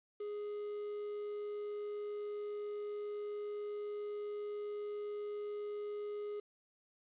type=tone; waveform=triangle; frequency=415.3 Hz; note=G#4; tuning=in tune; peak=-37 dBFS; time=0.2-6.4 s; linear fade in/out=5 ms; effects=resampled to 8000 Hz + 11-bit